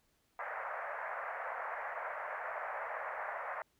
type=band-pass noise; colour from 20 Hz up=pink; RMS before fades=-41 dBFS; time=0.39-3.62 s; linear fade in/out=2 ms; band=560 to 2000 Hz; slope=48 dB/octave; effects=pink hiss -75 dBFS RMS until 3.79 s